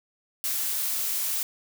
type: noise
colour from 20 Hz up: blue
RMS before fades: -28 dBFS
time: 0.44-1.43 s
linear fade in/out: 0 ms
effects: none